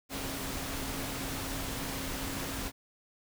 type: tone in noise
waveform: sine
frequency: 270 Hz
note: C#4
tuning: 45 cents flat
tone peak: -42 dBFS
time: 0.09-2.72 s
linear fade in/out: 50 ms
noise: pink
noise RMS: -37 dBFS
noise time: 0.09-2.72 s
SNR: -8 dB
effects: none